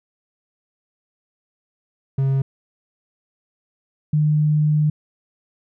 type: tone pair in turn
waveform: triangle / sine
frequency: 135.3 / 151.39 Hz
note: C#3 / D#3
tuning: -42 / -47 cents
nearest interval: major second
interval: 195 cents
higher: second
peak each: -14 dBFS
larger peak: neither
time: 2.18-2.42 / 4.13-4.9 s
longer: second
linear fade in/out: 5 ms
effects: none